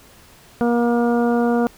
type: harmonic tone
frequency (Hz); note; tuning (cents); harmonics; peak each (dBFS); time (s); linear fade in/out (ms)
237.6; A#3; +33; 1 / 2 / 3 / 4 / 5 / 6; -17 / -20 / -24 / -32 / -33 / -31; 0.61-1.67; 0
effects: pink hiss -48 dBFS RMS until 1.77 s